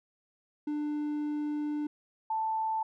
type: tone pair in turn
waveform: triangle / sine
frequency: 297.4 / 882.5 Hz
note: D4 / A5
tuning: +22 / +5 cents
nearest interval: octave + perfect fifth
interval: 1883 cents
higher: second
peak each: -28 dBFS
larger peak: neither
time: 0.67-1.87 / 2.3-2.83 s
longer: first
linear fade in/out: 5 ms
effects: none